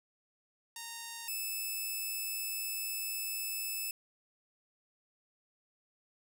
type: tone pair in turn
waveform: 5% pulse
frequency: 925 / 2616 Hz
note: A#5 / E7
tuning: -14 / -14 cents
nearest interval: octave + tritone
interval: 1800 cents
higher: second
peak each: -30 / -26 dBFS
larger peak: second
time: 0.76-1.28 / 1.28-3.91 s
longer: second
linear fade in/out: 2 ms
effects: none